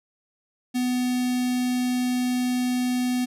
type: tone with notch filter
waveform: square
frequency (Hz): 249.4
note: B3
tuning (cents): +17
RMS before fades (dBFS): -24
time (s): 0.74-3.26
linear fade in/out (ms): 20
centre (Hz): 1100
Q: 0.75
effects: resampled to 32000 Hz